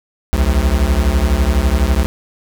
square beating tone pair, 60.3 / 72.3 Hz, B1 / D2, -41 / -27 cents, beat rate 12 Hz, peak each -15 dBFS, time 0.33-2.06 s, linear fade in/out 0 ms, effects none

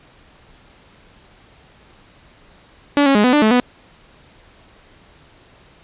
sawtooth tone with pitch steps, 287.2 / 274.3 / 208.1 / 250.4 / 296.3 / 217 / 247.5 Hz, D4 / C#4 / G#3 / B3 / D4 / A3 / B3, -39 / -18 / +4 / +24 / +15 / -24 / +4 cents, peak -7 dBFS, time 2.97-3.6 s, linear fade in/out 0 ms, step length 90 ms, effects pink hiss -49 dBFS RMS until 5.83 s + resampled to 8000 Hz

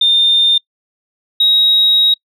sine tone pair in turn, 3620 / 3798 Hz, A7 / A#7, +48 / +32 cents, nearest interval minor second, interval 84 cents, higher second, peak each -7 dBFS, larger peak neither, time 0.01-0.58 / 1.4-2.14 s, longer second, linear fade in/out 5 ms, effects noise-tail reverb RT60 0.1 s tail -26 dB re dry + tanh soft clip ceiling -3 dBFS

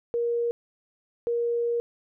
sine tone bursts at uneven times, 471.8 Hz, A#4, 21 cents sharp, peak -23 dBFS, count 2, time 0.14-0.51 / 1.27-1.8 s, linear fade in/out 0 ms, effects none

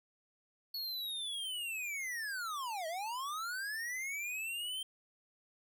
square linear two-way sweep, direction down then up, 4399 to 622.3 to 3146 Hz, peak -38 dBFS, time 0.74-4.83 s, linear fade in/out 5 ms, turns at 2.87 s, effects none

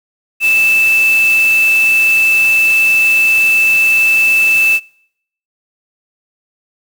sine tone in noise, 2637 Hz, E7, in tune, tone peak -8 dBFS, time 0.4-4.8 s, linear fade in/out 50 ms, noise white, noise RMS -25 dBFS, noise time 0.4-4.8 s, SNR +14 dB, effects noise-tail reverb RT60 0.7 s tail -25 dB re dry

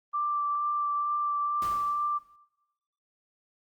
sine tone with vibrato, 1174.7 Hz, D6, in tune, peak -26 dBFS, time 0.13-2.19 s, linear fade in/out 20 ms, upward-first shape sine, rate 2.2 Hz, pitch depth 10 cents each way
pink noise with exponential decay, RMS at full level -41 dBFS, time 1.62-2.36 s, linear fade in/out 0 ms, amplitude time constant 160 ms
effects noise-tail reverb RT60 0.9 s tail -19 dB re dry + Opus 32 kbps

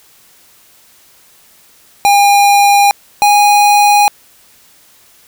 square tone pair in turn, 809 / 823.1 Hz, G#5 / G#5, -46 / -16 cents, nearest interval unison, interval 30 cents, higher second, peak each -6 dBFS, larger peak neither, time 2.05-2.91 / 3.22-4.08 s, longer neither, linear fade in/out 0 ms, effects white hiss -46 dBFS RMS until 5.27 s

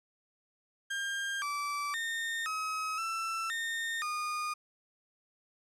35% pulse tone with pitch steps, 1602 / 1159 / 1829 / 1275 / 1334 / 1830 / 1224 Hz, G6 / D6 / A#6 / D#6 / E6 / A#6 / D#6, +37 / -23 / -33 / +42 / +20 / -32 / -29 cents, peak -31 dBFS, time 0.9-4.54 s, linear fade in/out 10 ms, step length 520 ms, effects low-pass 10000 Hz 12 dB/octave

